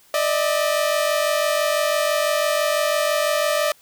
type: tone pair together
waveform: sawtooth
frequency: 594 / 640 Hz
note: D5 / D#5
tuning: +20 / +49 cents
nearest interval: minor second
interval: 129 cents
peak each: -16 / -19 dBFS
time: 0.14-3.72 s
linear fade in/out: 2 ms
effects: white hiss -54 dBFS RMS until 3.81 s